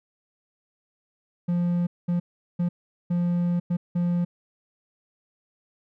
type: tone bursts at uneven times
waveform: triangle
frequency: 174.61 Hz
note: F3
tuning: in tune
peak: -19 dBFS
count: 6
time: 1.48-1.87 / 2.08-2.2 / 2.59-2.69 / 3.1-3.6 / 3.7-3.77 / 3.95-4.25 s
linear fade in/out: 10 ms
effects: none